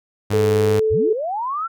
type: tone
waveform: sawtooth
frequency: 102.4 Hz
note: G#2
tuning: 24 cents flat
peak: -15 dBFS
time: 0.3-0.8 s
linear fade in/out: 10 ms
type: tone with pitch glide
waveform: sine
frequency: 434.4 to 437.4 Hz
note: A4 to A4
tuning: -22 to -10 cents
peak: -15 dBFS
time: 0.33-1.13 s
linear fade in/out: 5 ms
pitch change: +12 cents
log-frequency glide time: 0.59-0.72 s
type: linear sweep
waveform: sine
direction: up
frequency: 51 to 1379 Hz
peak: -21 dBFS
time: 0.9-1.68 s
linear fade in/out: 20 ms
effects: none